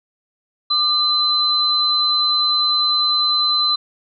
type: tone pair together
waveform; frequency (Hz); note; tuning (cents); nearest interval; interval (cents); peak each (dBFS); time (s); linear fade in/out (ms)
sine; 1200 / 4045; D6 / B7; +37 / +41; octave + major sixth; 2104; -22 / -15; 0.7-3.76; 10
effects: none